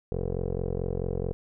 15% pulse tone with low-pass filter, 44.59 Hz, F1, 37 cents sharp, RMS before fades -30 dBFS, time 0.12-1.33 s, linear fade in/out 0 ms, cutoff 480 Hz, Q 3.6, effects none

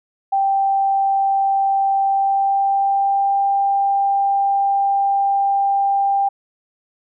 sine tone with pitch glide, 784 to 793.1 Hz, G5 to G5, 0 to +20 cents, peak -14 dBFS, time 0.32-6.29 s, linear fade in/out 10 ms, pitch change +20 cents, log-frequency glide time 2.04-3.4 s, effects none

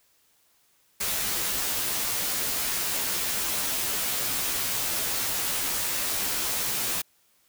white noise with comb filter, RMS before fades -28 dBFS, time 1-7.02 s, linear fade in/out 10 ms, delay 13 ms, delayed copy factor -0.95, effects white hiss -65 dBFS RMS until 7.48 s

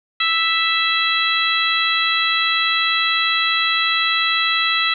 harmonic tone, 659.3 Hz, E5, in tune, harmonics 2 / 3 / 4 / 5 / 6, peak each -22 / -22 / -22 / -22 / -22 dBFS, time 0.2-4.94 s, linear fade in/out 5 ms, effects none

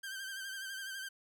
sawtooth tone with vibrato, 1568 Hz, G6, in tune, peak -37 dBFS, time 0.03-1.09 s, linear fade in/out 10 ms, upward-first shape sine, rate 12 Hz, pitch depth 46 cents each way, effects none

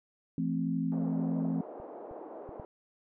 sine chord, A minor, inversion second, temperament equal with one note detuned, 168.47 / 220 / 261.6 Hz, E3 / A3 / C4, +38 / 0 / 0 cents, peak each -32 / -35 / -32 dBFS, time 0.38-1.61 s, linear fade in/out 2 ms
white band-pass noise, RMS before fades -45 dBFS, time 0.92-2.65 s, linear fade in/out 0 ms, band 310 to 710 Hz, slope 24 dB/octave
clicks, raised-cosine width 5 ms, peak -39 / -40 / -35 / -32 dBFS, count 4, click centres 1.8 / 2.112 / 2.491 / 2.598 s
effects none

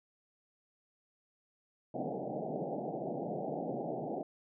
white band-pass noise, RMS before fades -38 dBFS, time 1.94-4.23 s, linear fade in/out 5 ms, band 130 to 790 Hz, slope 96 dB/octave, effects none

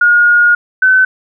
sine tone pair in turn, 1433 / 1518.8 Hz, F6 / F#6, +44 / +45 cents, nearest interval minor second, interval 101 cents, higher second, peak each -5 dBFS, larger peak neither, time 0.01-0.55 / 0.82-1.05 s, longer first, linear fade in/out 5 ms, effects none

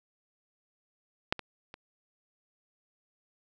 clicks, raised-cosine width 0.3 ms, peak -9 / -22 / -28 dBFS, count 3, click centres 1.325 / 1.393 / 1.741 s, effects none

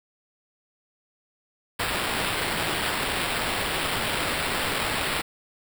violet noise with sample-and-hold, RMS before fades -27 dBFS, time 1.79-5.22 s, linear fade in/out 10 ms, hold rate 6300 Hz, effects none

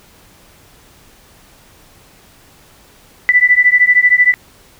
sine beating tone pair, 1975.5 / 1988.5 Hz, B6 / B6, 0 / +11 cents, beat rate 13 Hz, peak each -10 dBFS, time 3.29-4.34 s, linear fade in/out 0 ms, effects pink hiss -46 dBFS RMS until 4.79 s

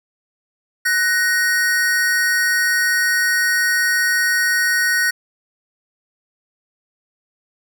square tone pair together, 1489 / 1869.5 Hz, F#6 / A#6, +11 / +4 cents, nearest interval major third, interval 393 cents, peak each -19 / -18 dBFS, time 0.85-5.11 s, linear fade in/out 10 ms, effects none

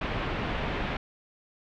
pink low-pass noise, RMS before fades -31 dBFS, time 0.01-0.97 s, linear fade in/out 5 ms, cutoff 3100 Hz, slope 24 dB/octave, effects none

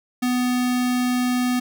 square tone with notch filter, 248.8 Hz, B3, 13 cents sharp, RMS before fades -21 dBFS, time 0.22-1.6 s, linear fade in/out 10 ms, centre 550 Hz, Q 1.4, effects none

